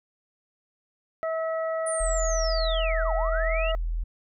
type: harmonic tone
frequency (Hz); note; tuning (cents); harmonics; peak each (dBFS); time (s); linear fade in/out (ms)
647; E5; -32; 1 / 2 / 3; -26 / -34 / -39; 1.23-3.75; 0
type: linear two-way sweep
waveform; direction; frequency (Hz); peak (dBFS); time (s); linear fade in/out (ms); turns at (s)
sine; down then up; 9500 to 632 to 2919; -30; 1.86-3.72; 10; 3.14
type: tone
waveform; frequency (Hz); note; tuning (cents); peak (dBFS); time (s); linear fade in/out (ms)
sine; 41.2; E1; 0; -25; 2-4.04; 10
effects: none